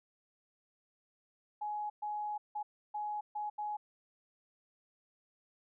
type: tone bursts at uneven times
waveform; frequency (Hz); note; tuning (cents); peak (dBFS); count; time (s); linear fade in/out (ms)
sine; 839; G#5; +17; -35; 6; 1.61-1.9 / 2.02-2.38 / 2.55-2.63 / 2.94-3.21 / 3.35-3.5 / 3.58-3.77; 10
effects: none